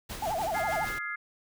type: noise with tremolo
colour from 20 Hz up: pink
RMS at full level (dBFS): -38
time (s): 0.09-0.99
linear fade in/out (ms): 10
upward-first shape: sine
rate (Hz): 6.6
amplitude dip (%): 40
type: tone with vibrato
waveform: sine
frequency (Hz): 753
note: F#5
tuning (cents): +30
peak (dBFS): -28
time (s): 0.22-0.85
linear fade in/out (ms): 5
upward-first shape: sine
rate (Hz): 12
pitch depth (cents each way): 280
type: chord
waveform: sine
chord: F minor seventh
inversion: third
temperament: equal with one note detuned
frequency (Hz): 1244.5 / 1396.9 / 1678.6 / 2093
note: Eb6 / F6 / Ab6 / C7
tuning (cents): 0 / 0 / +18 / 0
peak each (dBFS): -41 / -39 / -37 / -36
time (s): 0.54-1.16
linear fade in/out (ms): 10
effects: none